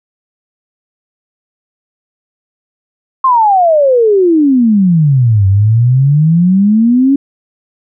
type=exponential two-way sweep; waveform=sine; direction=down then up; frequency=1077 to 94.8 to 282.3 Hz; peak=-5 dBFS; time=3.24-7.16 s; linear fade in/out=5 ms; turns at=5.47 s; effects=none